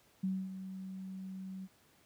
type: tone with ADSR envelope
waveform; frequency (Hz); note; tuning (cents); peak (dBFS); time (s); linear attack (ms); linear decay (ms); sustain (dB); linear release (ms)
sine; 189.4; F#3; +41; -30; 0.23-1.68; 9; 250; -11; 41
effects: pink hiss -67 dBFS RMS until 2.05 s + high-pass 80 Hz 12 dB/octave